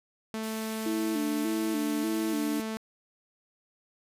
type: tone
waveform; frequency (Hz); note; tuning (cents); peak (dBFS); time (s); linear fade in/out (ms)
sawtooth; 220.4; A3; +3; -28; 0.34-2.77; 0
type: high-pass noise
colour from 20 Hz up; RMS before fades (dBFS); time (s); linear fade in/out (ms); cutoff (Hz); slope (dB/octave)
white; -43; 0.43-2.62; 5; 1700; 48
type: tone with vibrato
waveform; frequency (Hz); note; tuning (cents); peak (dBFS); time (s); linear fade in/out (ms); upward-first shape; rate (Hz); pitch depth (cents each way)
sine; 311.1; D#4; 0; -28; 0.86-2.6; 2; square; 1.7; 83
effects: resampled to 32000 Hz